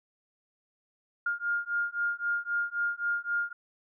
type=beating tone pair; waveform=sine; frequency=1410 / 1413.8 Hz; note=F6 / F6; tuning=+16 / +21 cents; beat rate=3.8 Hz; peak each=-31 dBFS; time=1.26-3.53 s; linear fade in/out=5 ms; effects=none